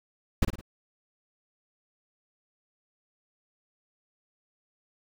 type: noise with echo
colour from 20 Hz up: brown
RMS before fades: -21 dBFS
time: 0.42-0.45 s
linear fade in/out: 5 ms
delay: 54 ms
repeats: 3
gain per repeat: -7 dB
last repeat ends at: 0.612 s
effects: none